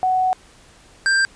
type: tone pair in turn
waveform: sine / square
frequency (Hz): 744 / 1581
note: F#5 / G6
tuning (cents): +9 / +14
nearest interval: octave + minor second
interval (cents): 1305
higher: second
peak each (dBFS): -15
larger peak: neither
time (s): 0.03-0.33 / 1.06-1.25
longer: first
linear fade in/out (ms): 0
effects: pink hiss -49 dBFS RMS until 1.35 s + resampled to 22050 Hz